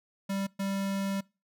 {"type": "tone bursts at uneven times", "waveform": "square", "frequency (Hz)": 196, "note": "G3", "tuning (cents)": 0, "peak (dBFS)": -30, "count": 2, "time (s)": [[0.29, 0.47], [0.59, 1.21]], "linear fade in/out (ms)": 10, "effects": ["noise-tail reverb RT60 0.3 s tail -25 dB re dry"]}